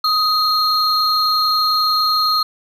triangle tone pair together, 1255 / 4212 Hz, D#6 / C8, +15 / +11 cents, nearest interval octave + major sixth, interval 2096 cents, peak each -15 dBFS, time 0.04-2.43 s, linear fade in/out 5 ms, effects none

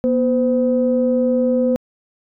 sine tone pair together, 241.6 / 512 Hz, B3 / C5, -38 / -38 cents, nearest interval octave + minor second, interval 1300 cents, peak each -16 dBFS, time 0.04-1.76 s, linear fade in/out 0 ms, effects tanh soft clip ceiling -6 dBFS

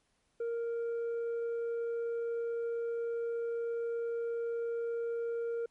sine tone with tanh clipping, 465.8 Hz, A#4, 1 cent flat, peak -33 dBFS, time 0.4-5.66 s, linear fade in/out 5 ms, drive 3 dB, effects pink hiss -75 dBFS RMS until 5.7 s + MP3 48 kbps

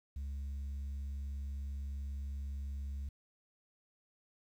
sine tone, 69.3 Hz, C#2, in tune, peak -35 dBFS, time 0.16-3.09 s, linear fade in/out 5 ms, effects tanh soft clip ceiling -37 dBFS + 11-bit

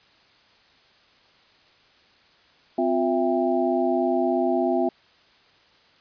sine tone cluster, 258.1 / 354.9 / 666 / 795 Hz, C4 / F4 / E5 / G5, -23 / +28 / +18 / +24 cents, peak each -25 / -24 / -24 / -29 dBFS, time 2.78-4.89 s, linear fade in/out 5 ms, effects white hiss -57 dBFS RMS until 6 s + resampled to 11025 Hz

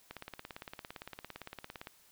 click train, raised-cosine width 0.3 ms, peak -27 dBFS, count 32, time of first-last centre 0.11-1.871 s, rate 17.6 Hz, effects white hiss -64 dBFS RMS until 2.11 s

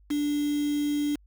sine tone with quantisation, 292.8 Hz, D4, 5 cents flat, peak -24 dBFS, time 0.1-1.16 s, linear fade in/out 10 ms, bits 6, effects added 50 Hz sine -54 dBFS peak until 1.26 s

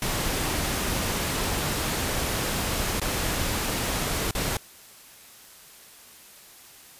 pink noise with dropouts, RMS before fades -27 dBFS, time 0.02-4.57 s, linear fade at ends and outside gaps 2 ms, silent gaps 2.999-3.015 / 4.31-4.35 s, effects white hiss -49 dBFS RMS until 6.99 s + resampled to 32000 Hz

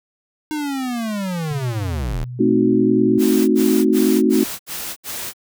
square linear sweep, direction down, 310 to 32.59 Hz, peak -22 dBFS, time 0.51-2.24 s, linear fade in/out 0 ms
sine tone, 123.9 Hz, B2, 6 cents sharp, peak -27 dBFS, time 1.51-3.18 s, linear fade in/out 0 ms
sine chord, A diminished seventh, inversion none, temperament equal, 220 / 261.6 / 311.1 / 370 Hz, A3 / C4 / Eb4 / Gb4, 0 / 0 / 0 / 0 cents, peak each -18 dBFS, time 2.39-4.44 s, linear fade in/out 10 ms
white noise bursts, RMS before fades -28 dBFS, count 6, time 3.18-5.335 s, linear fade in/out 50 ms, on 300 ms, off 71 ms
effects none

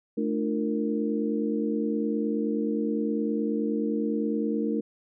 sine tone cluster, 219.4 / 298.5 / 348.1 / 462 Hz, A3 / D4 / F4 / A#4, -5 / +28 / -6 / -16 cents, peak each -28 / -29 / -35 / -31 dBFS, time 0.17-4.81 s, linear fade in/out 10 ms, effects none

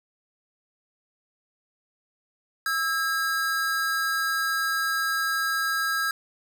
square tone pair together, 1313.4 / 1622 Hz, E6 / G#6, -7 / -41 cents, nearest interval major third, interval 366 cents, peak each -29 / -26 dBFS, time 2.66-6.11 s, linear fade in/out 2 ms, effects none

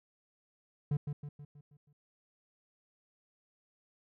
triangle tone with echo, 145.7 Hz, D3, 13 cents flat, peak -26 dBFS, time 0.91-0.97 s, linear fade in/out 5 ms, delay 160 ms, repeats 6, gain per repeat -6 dB, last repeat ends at 1.93 s, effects none

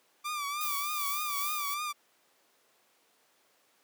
sawtooth tone with vibrato, 1174.7 Hz, D6, in tune, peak -29 dBFS, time 0.24-1.93 s, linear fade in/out 20 ms, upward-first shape triangle, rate 3.3 Hz, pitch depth 84 cents each way
violet noise with tremolo, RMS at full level -35 dBFS, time 0.61-1.74 s, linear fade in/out 0 ms, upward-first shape sine, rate 2.7 Hz, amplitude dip 40%
effects pink hiss -67 dBFS RMS until 3.83 s + high-pass 400 Hz 12 dB/octave

